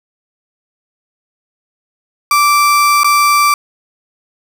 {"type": "tone with dropouts", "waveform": "35% pulse", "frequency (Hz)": 1170, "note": "D6", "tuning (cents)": -7, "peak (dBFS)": -6, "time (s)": [2.31, 3.54], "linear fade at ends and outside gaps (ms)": 2, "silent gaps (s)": [3.034, 3.044], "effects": []}